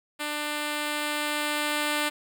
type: tone with level ramp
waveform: 5% pulse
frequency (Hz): 297.6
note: D4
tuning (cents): +23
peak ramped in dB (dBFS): -18 to -13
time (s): 0.19-2.1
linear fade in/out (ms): 20
effects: none